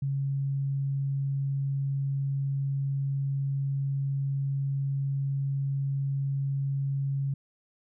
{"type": "tone", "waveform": "sine", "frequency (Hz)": 137.9, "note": "C#3", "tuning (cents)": -9, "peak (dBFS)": -26, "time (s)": [0.02, 7.34], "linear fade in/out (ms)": 5, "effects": []}